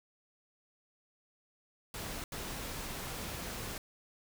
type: noise bursts at uneven times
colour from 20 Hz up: pink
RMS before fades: -41 dBFS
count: 2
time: 1.94-2.24 / 2.32-3.78 s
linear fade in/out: 2 ms
effects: none